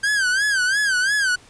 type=tone with vibrato; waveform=45% pulse; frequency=1581 Hz; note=G6; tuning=14 cents sharp; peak=-17 dBFS; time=0.03-1.36 s; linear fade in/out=10 ms; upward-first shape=sine; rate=2.9 Hz; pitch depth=130 cents each way; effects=pink hiss -49 dBFS RMS until 1.49 s + resampled to 22050 Hz

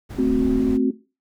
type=noise; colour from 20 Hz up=brown; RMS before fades=-31 dBFS; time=0.09-0.78 s; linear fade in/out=20 ms
type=chord; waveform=sine; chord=F# diminished; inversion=first; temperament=equal with one note detuned; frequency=221.7 / 261.6 / 370 Hz; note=A3 / C4 / F#4; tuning=+13 / 0 / 0 cents; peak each=-24 / -18 / -23 dBFS; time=0.18-0.91 s; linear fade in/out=10 ms
effects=noise-tail reverb RT60 0.3 s tail -17 dB re dry

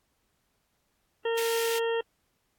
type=harmonic tone; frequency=459.6 Hz; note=A#4; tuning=25 cents flat; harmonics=1 / 2 / 3 / 4 / 6 / 7; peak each=-26 / -36 / -42 / -38 / -41 / -41 dBFS; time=1.25-2.01 s; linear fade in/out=5 ms
type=high-pass noise; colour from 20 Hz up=pink; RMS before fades=-36 dBFS; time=1.37-1.79 s; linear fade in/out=10 ms; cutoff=2100 Hz; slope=24 dB/octave
effects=pink hiss -74 dBFS RMS until 2.58 s + AAC 64 kbps

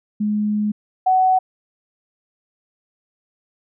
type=tone pair in turn; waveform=sine; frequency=210 / 748.4 Hz; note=G#3 / F#5; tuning=+19 / +20 cents; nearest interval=octave + minor seventh; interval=2201 cents; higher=second; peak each=-17 / -12 dBFS; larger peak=second; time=0.2-0.72 / 1.06-1.39 s; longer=first; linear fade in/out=10 ms; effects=none

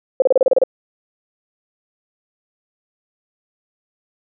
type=tone bursts; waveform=sine; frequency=523.3 Hz; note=C5; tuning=in tune; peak=-8 dBFS; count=9; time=0.2-0.637 s; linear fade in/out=2 ms; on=21 ms; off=31 ms; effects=none

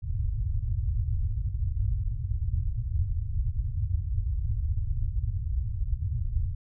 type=low-pass noise; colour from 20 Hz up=white; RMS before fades=-28 dBFS; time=0.02-6.55 s; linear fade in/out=10 ms; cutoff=110 Hz; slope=48 dB/octave; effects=none

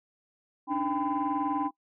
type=tone cluster; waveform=sine; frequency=283 / 303.1 / 792 / 1008 Hz; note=C#4 / D#4 / G5 / B5; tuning=+36 / -45 / +18 / +35 cents; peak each=-31 dBFS; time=0.67-1.71 s; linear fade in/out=50 ms; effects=noise-tail reverb RT60 0.1 s tail -20 dB re dry + tanh soft clip ceiling -20 dBFS

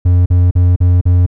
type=tone bursts; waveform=triangle; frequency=89 Hz; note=F2; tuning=33 cents sharp; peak=-4 dBFS; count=5; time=0.05-1.264 s; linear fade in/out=10 ms; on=210 ms; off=41 ms; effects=none

